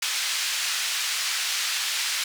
white band-pass noise, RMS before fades -27 dBFS, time 0.02-2.24 s, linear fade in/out 5 ms, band 1700 to 5500 Hz, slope 12 dB/octave, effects none

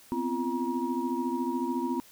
sine tone cluster, 248.2 / 262.1 / 342.2 / 951 Hz, B3 / C4 / F4 / A#5, +9 / +3 / -35 / +34 cents, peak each -33 / -32 / -33 / -34 dBFS, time 0.12-2 s, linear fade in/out 0 ms, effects white hiss -55 dBFS RMS until 2.11 s

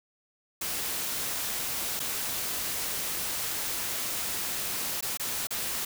white noise with dropouts, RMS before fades -32 dBFS, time 0.61-5.85 s, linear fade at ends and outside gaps 5 ms, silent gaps 1.995-2 / 5.009-5.025 / 5.173-5.196 / 5.471-5.506 s, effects none

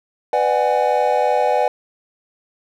triangle chord, G# half-diminished seventh, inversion first, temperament just, 498.4 / 598 / 747.5 / 830.6 Hz, B4 / D5 / F#5 / G#5, +16 / +31 / +17 / 0 cents, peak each -18 dBFS, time 0.33-1.68 s, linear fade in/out 2 ms, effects none

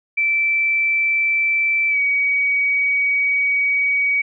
sine tone with pitch glide, 2329 to 2261 Hz, D7 to C#7, -15 to +34 cents, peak -15 dBFS, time 0.17-4.22 s, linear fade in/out 10 ms, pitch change -51 cents, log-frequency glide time 1.89-1.98 s, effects none

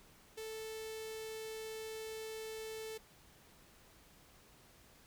sawtooth tone with notch filter, 440 Hz, A4, in tune, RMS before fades -45 dBFS, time 0.37-2.98 s, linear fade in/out 10 ms, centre 1100 Hz, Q 0.77, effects pink hiss -63 dBFS RMS until 5.06 s

